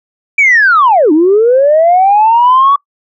sine linear two-way sweep, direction down then up, 2349 to 293.7 to 1140 Hz, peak -3 dBFS, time 0.38-2.76 s, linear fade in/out 5 ms, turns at 1.12 s, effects noise-tail reverb RT60 0.1 s tail -23 dB re dry + tanh soft clip ceiling 0 dBFS

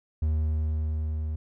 triangle tone with level ramp, 77.5 Hz, D#2, 6 cents flat, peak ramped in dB -20 to -26 dBFS, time 0.22-1.36 s, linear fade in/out 5 ms, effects none

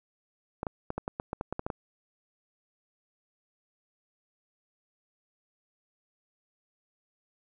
clicks, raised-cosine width 1 ms, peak -18 dBFS, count 12, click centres 0.631 / 0.668 / 0.904 / 0.98 / 1.079 / 1.199 / 1.331 / 1.411 / 1.526 / 1.594 / 1.665 / 1.702 s, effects none

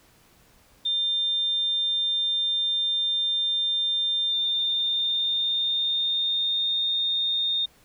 sine tone with pitch glide, 3600 to 3659 Hz, A7 to A#7, +39 to -33 cents, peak -22 dBFS, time 0.85-7.66 s, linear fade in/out 10 ms, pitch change +28 cents, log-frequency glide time 4.23-6.83 s, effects pink hiss -58 dBFS RMS until 7.84 s

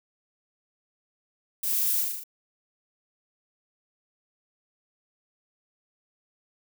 violet noise with echo, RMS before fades -29 dBFS, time 1.63-2.01 s, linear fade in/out 5 ms, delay 38 ms, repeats 6, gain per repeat -2 dB, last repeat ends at 2.238 s, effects none

